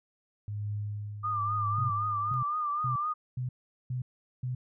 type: tone with tremolo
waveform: sine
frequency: 103.83 Hz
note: G#2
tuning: in tune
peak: -30 dBFS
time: 0.48-2.34 s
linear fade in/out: 0 ms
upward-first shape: triangle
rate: 1 Hz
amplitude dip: 65%
type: tone with vibrato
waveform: sine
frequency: 1200 Hz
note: D6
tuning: 37 cents sharp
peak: -28 dBFS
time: 1.23-3.14 s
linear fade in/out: 20 ms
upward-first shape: triangle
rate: 3.9 Hz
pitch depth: 73 cents each way
type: tone bursts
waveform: sine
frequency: 126 Hz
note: B2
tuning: 35 cents sharp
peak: -30 dBFS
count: 6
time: 1.78-4.55 s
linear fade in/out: 5 ms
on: 120 ms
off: 410 ms
effects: none